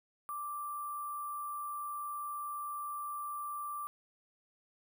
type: tone with sample-and-hold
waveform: sine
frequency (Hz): 1174.7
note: D6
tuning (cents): 0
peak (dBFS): -37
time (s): 0.29-3.87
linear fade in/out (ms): 0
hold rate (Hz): 11025
effects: none